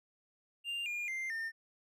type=tone with pitch steps; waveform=triangle; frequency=2794 / 2418 / 2093 / 1811.7 Hz; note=F7 / D7 / C7 / A#6; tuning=0 / +50 / 0 / -50 cents; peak=-34 dBFS; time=0.64-1.52 s; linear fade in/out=50 ms; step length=220 ms; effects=none